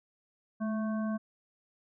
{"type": "harmonic tone with a mistuned harmonic", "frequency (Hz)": 220, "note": "A3", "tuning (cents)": 0, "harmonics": [1, 3, 5, 7], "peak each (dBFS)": [-30, -40, -44, -47], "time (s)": [0.6, 1.18], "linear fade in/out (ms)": 20, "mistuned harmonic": 1, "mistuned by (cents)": -37, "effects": []}